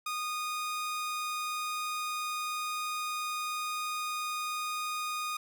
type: tone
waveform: sawtooth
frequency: 1233 Hz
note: D#6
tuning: 16 cents flat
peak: -29 dBFS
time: 0.06-5.37 s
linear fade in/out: 5 ms
effects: none